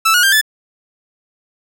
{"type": "tone with pitch steps", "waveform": "sawtooth", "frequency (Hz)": [1318.5, 1446.2, 1586.2, 1739.8], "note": ["E6", "F#6", "G6", "A6"], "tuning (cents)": [0, -40, 20, -20], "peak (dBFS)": -6, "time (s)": [0.05, 0.414], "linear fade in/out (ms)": 10, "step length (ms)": 91, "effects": []}